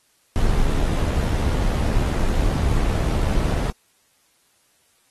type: noise with amplitude modulation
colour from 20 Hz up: brown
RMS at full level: -18 dBFS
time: 0.36-3.7 s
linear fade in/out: 0 ms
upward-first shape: sine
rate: 75.3 Hz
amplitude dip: 40%
effects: white hiss -62 dBFS RMS until 5.1 s + AAC 32 kbps